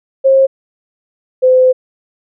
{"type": "tone pair in turn", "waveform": "sine", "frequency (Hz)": [536, 512.5], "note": ["C5", "C5"], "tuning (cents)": [42, -36], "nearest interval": "minor second", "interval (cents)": 78, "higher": "first", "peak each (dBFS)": -5, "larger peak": "neither", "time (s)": [[0.24, 0.47], [1.42, 1.73]], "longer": "second", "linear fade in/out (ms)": 20, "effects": []}